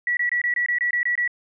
sine tone bursts, 1939 Hz, B6, 32 cents flat, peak -19 dBFS, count 10, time 0.07-1.277 s, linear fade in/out 2 ms, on 100 ms, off 23 ms, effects none

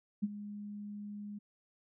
sine tone with ADSR envelope, 206.3 Hz, G#3, 11 cents flat, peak -27 dBFS, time 0.22-1.39 s, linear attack 18 ms, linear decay 33 ms, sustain -14 dB, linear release 13 ms, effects none

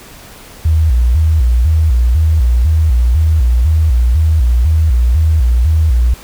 sine tone with vibrato, 69.1 Hz, C#2, 5 cents flat, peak -7 dBFS, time 0.65-6.14 s, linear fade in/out 5 ms, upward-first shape square, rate 2 Hz, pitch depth 240 cents each way, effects pink hiss -36 dBFS RMS until 6.23 s

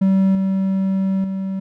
triangle tone with level steps, 192.1 Hz, G3, 35 cents flat, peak -10 / -14 / -19 dBFS, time 0.01-1.6 s, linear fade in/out 10 ms, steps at 0.35 / 1.24 s, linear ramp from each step 2 ms, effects none

